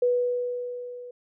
sine tone with level ramp, 490.8 Hz, B4, 11 cents flat, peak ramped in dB -18 to -38 dBFS, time 0.02-1.11 s, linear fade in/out 5 ms, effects none

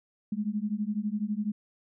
sine beating tone pair, 204 / 216 Hz, G#3 / A3, -31 / -32 cents, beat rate 12 Hz, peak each -31 / -31 dBFS, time 0.32-1.52 s, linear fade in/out 5 ms, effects none

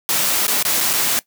white noise with dropouts, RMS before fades -18 dBFS, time 0.09-1.19 s, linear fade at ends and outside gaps 0 ms, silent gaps 0.467-0.48 / 0.626-0.651 / 0.805-0.809 / 0.931-0.935 s, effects noise-tail reverb RT60 0.1 s tail -18 dB re dry + high-pass 150 Hz 12 dB/octave

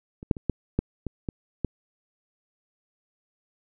clicks, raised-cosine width 3 ms, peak -26 / -6 / -24 / -10 / -9 / -17 / -16 / -12 dBFS, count 8, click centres 0.229 / 0.312 / 0.368 / 0.497 / 0.79 / 1.067 / 1.288 / 1.647 s, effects none

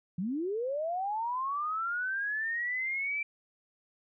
sine linear sweep, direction up, 164.81 to 2349 Hz, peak -30 dBFS, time 0.18-3.23 s, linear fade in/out 5 ms, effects none

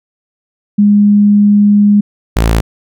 sine / sawtooth tone pair in turn, 205.6 / 55.76 Hz, G#3 / A1, -17 / +24 cents, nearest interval octave + major seventh, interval 2259 cents, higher first, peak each -4 dBFS, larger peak neither, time 0.78-2.01 / 2.36-2.61 s, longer first, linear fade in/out 10 ms, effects none

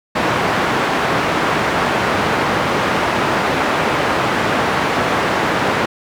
white band-pass noise, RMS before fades -17 dBFS, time 0.15-5.86 s, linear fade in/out 10 ms, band 100 to 1400 Hz, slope 12 dB/octave, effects none

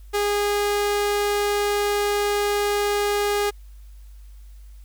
sawtooth tone, 410.5 Hz, G#4, 20 cents flat, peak -16 dBFS, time 0.13-3.51 s, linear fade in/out 20 ms, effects added 50 Hz sine -40 dBFS peak until 4.84 s + white hiss -61 dBFS RMS until 4.84 s

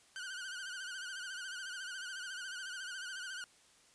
sawtooth tone with vibrato, 1501 Hz, F#6, 24 cents sharp, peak -38 dBFS, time 0.16-3.44 s, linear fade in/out 0 ms, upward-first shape sine, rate 14 Hz, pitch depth 87 cents each way, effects white hiss -65 dBFS RMS until 3.94 s + resampled to 22050 Hz

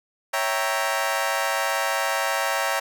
20% pulse chord, C# diminished seventh, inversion none, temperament equal, 554.4 / 659.3 / 784 / 932.3 Hz, C#5 / E5 / G5 / Bb5, 0 / 0 / 0 / 0 cents, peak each -23 dBFS, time 0.33-2.8 s, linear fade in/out 10 ms, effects none

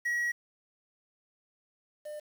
triangle tone pair in turn, 1912 / 600.8 Hz, A#6 / D5, +43 / +39 cents, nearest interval octave + minor sixth, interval 2004 cents, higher first, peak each -26 / -36 dBFS, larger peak first, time 0.05-0.32 / 2.05-2.2 s, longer first, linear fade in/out 10 ms, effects 9-bit

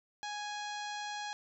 harmonic tone, 830.6 Hz, G#5, in tune, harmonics 1 / 2 / 3 / 4 / 5 / 6 / 7 / 8 / 9, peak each -40 / -44 / -50 / -48 / -48 / -55 / -52 / -57 / -59 dBFS, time 0.23-1.33 s, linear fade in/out 0 ms, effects none

